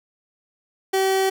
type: tone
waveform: 30% pulse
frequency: 383.5 Hz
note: G4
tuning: 38 cents flat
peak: -15 dBFS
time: 0.93-1.3 s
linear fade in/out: 10 ms
effects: none

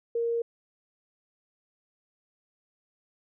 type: tone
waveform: sine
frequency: 466.2 Hz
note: A#4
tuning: in tune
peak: -25 dBFS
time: 0.15-0.42 s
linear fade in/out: 5 ms
effects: none

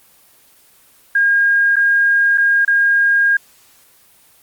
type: tone with dropouts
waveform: sine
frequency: 1620 Hz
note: G#6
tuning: 43 cents flat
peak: -10 dBFS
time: 1.15-3.37 s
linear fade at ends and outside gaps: 5 ms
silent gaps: 1.758-1.765 / 2.376-2.38 / 2.65-2.677 s
effects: white hiss -50 dBFS RMS until 4.42 s + Opus 24 kbps

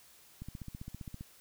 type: click train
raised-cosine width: 5 ms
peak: -30 dBFS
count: 13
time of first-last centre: 0.42-1.209 s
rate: 15.2 Hz
effects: white hiss -60 dBFS RMS until 1.4 s

